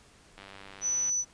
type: click train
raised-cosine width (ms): 0.3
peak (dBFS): -30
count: 71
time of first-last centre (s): 0.38-1.094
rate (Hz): 98.1
type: tone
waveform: sine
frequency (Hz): 5970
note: F#8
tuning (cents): +15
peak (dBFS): -26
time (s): 0.81-1.25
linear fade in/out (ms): 50
effects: pink hiss -58 dBFS RMS until 1.33 s + resampled to 22050 Hz